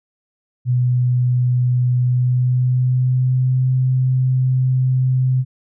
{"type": "tone with pitch glide", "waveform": "sine", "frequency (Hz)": [124.4, 128.94], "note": ["B2", "C3"], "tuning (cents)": [13, -25], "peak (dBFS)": -13, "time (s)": [0.65, 5.45], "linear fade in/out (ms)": 50, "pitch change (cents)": 62, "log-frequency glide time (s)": [2, 3.65], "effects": []}